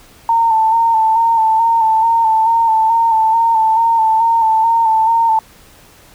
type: tone with vibrato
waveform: sine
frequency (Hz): 901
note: A5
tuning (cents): +41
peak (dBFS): -9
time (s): 0.29-5.39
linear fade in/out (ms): 2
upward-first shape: square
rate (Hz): 2.3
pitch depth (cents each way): 32
effects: pink hiss -44 dBFS RMS until 6.14 s